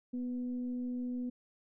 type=tone with frequency modulation; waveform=sine; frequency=246.9 Hz; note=B3; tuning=in tune; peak=-34 dBFS; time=0.13-1.3 s; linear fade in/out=10 ms; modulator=250 Hz; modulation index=0.27; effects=none